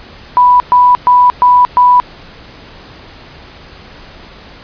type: tone bursts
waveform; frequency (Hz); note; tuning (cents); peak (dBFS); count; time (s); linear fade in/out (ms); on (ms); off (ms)
sine; 987.8; B5; 0; -3; 5; 0.37-2; 0; 230; 120
effects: pink hiss -35 dBFS RMS until 4.63 s + resampled to 11025 Hz